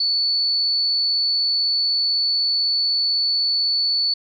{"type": "tone", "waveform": "sine", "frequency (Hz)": 4458, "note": "C#8", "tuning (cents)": 9, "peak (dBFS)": -17, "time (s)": [0, 4.14], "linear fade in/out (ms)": 5, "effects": []}